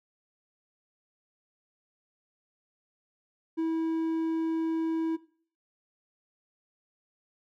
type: tone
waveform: triangle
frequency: 324.7 Hz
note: E4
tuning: 26 cents flat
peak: -24 dBFS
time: 3.57-5.17 s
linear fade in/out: 20 ms
effects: noise-tail reverb RT60 0.5 s tail -19 dB re dry